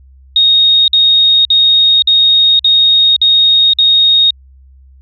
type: tone bursts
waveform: sine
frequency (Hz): 3729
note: A#7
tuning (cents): 0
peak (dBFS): -5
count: 7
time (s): 0.36-4.306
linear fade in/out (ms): 2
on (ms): 520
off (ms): 51
effects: added 66 Hz sine -38 dBFS peak until 5.01 s

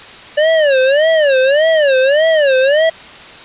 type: tone with vibrato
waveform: square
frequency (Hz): 580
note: D5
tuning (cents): -22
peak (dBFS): -9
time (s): 0.37-2.9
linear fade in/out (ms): 10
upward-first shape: sine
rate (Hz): 1.7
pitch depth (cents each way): 200
effects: white hiss -34 dBFS RMS until 3.44 s + resampled to 8000 Hz

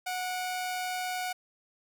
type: tone pair together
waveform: sawtooth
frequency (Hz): 733 / 2336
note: F#5 / D7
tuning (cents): -16 / -10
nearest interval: octave + minor sixth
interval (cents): 2006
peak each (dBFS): -28 / -39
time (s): 0.06-1.33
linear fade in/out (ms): 10
effects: none

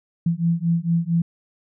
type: beating tone pair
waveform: sine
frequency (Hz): 166.2 / 170.6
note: E3 / F3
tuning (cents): +15 / -40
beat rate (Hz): 4.4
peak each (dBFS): -21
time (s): 0.26-1.22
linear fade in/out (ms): 5
effects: none

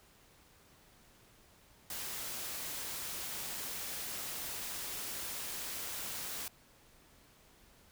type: noise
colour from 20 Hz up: white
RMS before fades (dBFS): -41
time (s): 1.9-6.48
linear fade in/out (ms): 2
effects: pink hiss -63 dBFS RMS until 7.91 s

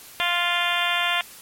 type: harmonic tone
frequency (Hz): 349.2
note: F4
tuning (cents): 0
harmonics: 2 / 3 / 4 / 5 / 6 / 7 / 8 / 9 / 10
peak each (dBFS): -29 / -29 / -29 / -29 / -29 / -29 / -29 / -29 / -29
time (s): 0.2-1.21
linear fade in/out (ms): 0
effects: white hiss -44 dBFS RMS until 1.41 s + MP3 64 kbps

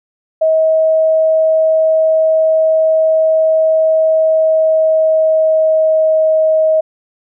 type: tone with pitch glide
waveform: sine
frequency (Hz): 637 to 631.9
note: D#5 to D#5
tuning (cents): +41 to +27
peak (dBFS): -8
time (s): 0.41-6.81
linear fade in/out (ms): 10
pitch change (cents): -14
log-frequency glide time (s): 4.13-6.24
effects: none

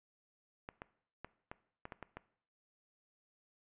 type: clicks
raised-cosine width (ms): 0.5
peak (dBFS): -29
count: 8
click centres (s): 0.689 / 0.819 / 1.246 / 1.515 / 1.854 / 1.922 / 2.027 / 2.17
effects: noise-tail reverb RT60 0.6 s tail -19 dB re dry + resampled to 8000 Hz

